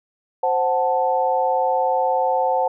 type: chord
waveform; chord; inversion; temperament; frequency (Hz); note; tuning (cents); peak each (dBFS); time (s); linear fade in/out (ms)
sine; F# diminished; second; equal; 523.3 / 740 / 880; C5 / F#5 / A5; 0 / 0 / 0; -21; 0.43-2.68; 5
effects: none